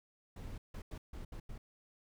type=noise bursts at uneven times; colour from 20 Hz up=brown; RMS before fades=-45 dBFS; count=6; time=0.36-0.58 / 0.74-0.82 / 0.91-0.98 / 1.13-1.25 / 1.32-1.4 / 1.49-1.58 s; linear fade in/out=5 ms; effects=none